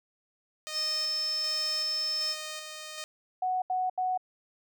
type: tone with tremolo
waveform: 5% pulse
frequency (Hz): 618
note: D#5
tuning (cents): -12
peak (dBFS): -25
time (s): 0.67-3.04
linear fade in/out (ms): 0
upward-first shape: square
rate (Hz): 1.3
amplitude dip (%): 35
type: tone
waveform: sine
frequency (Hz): 5270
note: E8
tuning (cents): -1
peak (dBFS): -28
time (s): 0.72-2.36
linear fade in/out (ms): 50
type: tone bursts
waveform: sine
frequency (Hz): 740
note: F#5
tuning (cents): 0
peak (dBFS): -26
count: 3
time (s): 3.42-4.176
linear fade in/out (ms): 5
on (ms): 200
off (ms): 78
effects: none